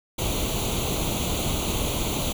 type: noise with comb filter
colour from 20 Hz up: pink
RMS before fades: -26 dBFS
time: 0.18-2.33 s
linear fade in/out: 10 ms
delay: 0.29 ms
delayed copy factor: +0.8
effects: none